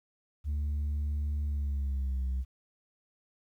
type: tone with pitch glide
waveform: sine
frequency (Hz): 73.42 to 64.29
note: D2 to C2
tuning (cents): 0 to -30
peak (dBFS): -26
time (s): 0.44-2.45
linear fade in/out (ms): 50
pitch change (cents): -230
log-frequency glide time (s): 1.44-2.25
effects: tanh soft clip ceiling -28 dBFS + 11-bit